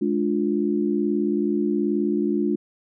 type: chord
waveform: sine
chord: D diminished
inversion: second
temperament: just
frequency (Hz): 211.4 / 293.7 / 352.4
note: Ab3 / D4 / F4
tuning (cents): +31 / 0 / +16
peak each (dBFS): -24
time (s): 0.01-2.56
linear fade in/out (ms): 10
effects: none